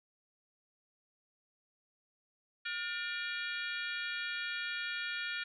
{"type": "harmonic tone with a mistuned harmonic", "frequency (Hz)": 476.1, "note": "A#4", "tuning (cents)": 37, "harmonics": [3, 4, 5, 6, 7, 8, 9], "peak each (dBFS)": [-40, -42, -42, -48, -45, -50, -50], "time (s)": [2.65, 5.44], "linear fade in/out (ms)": 10, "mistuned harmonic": 4, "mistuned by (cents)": -100, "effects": []}